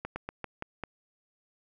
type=slowing click train; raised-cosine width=0.5 ms; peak=-20 dBFS; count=6; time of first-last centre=0.05-0.837 s; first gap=110 ms; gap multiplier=1.18; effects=none